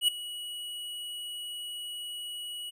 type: tone with ADSR envelope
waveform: square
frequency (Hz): 2922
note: F#7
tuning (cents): -22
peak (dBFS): -20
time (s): 0.01-2.71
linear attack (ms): 71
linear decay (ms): 6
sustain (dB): -17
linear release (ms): 23
effects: none